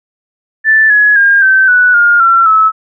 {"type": "tone with pitch steps", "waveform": "sine", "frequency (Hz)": [1760, 1685.4, 1613.9, 1545.5, 1480, 1417.2, 1357.1, 1299.6], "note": ["A6", "G#6", "G6", "G6", "F#6", "F6", "E6", "E6"], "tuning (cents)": [0, 25, 50, -25, 0, 25, 50, -25], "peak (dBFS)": -4, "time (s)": [0.64, 2.72], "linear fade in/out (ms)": 50, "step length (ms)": 260, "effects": []}